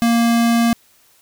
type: tone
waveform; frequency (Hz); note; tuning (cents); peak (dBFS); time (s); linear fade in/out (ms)
square; 233.1; A#3; 0; -13; 0.02-0.73; 0
effects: white hiss -54 dBFS RMS until 1.21 s